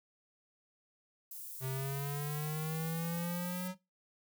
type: high-pass noise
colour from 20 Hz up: white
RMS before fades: -46 dBFS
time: 1.31-3.68 s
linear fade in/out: 5 ms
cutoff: 11000 Hz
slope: 12 dB/octave
type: linear sweep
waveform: square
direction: up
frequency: 129.7 to 185 Hz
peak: -36 dBFS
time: 1.6-3.75 s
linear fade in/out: 50 ms
effects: noise-tail reverb RT60 0.2 s tail -17 dB re dry